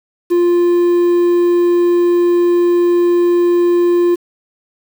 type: tone with quantisation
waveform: triangle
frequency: 349.2 Hz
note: F4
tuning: in tune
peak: -7 dBFS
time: 0.3-4.16 s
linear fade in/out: 20 ms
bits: 6
effects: none